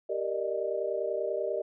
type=chord; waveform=sine; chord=Eb major seventh; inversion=first; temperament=equal with one note detuned; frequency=392 / 466.2 / 592.1 / 622.3 Hz; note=G4 / Bb4 / D5 / Eb5; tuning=0 / 0 / +14 / 0 cents; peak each=-34 dBFS; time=0.09-1.62 s; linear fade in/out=10 ms; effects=none